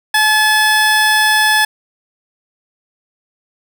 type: tone pair together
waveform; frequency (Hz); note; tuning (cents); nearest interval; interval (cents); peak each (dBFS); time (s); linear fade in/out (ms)
25% pulse; 860 / 1720; A5 / A6; -40 / -40; octave; 1200; -10; 0.14-1.65; 5
effects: none